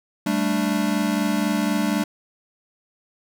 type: chord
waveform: square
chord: G suspended second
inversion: none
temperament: equal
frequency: 196 / 220 / 293.7 Hz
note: G3 / A3 / D4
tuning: 0 / 0 / 0 cents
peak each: -25 dBFS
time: 0.26-2.04 s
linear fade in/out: 5 ms
effects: none